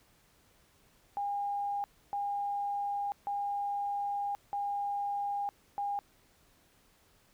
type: tone bursts at uneven times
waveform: sine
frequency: 810 Hz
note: G#5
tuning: 43 cents flat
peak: -31 dBFS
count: 5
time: 1.17-1.84 / 2.13-3.12 / 3.27-4.35 / 4.53-5.49 / 5.78-5.99 s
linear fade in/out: 0 ms
effects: pink hiss -66 dBFS RMS until 7.33 s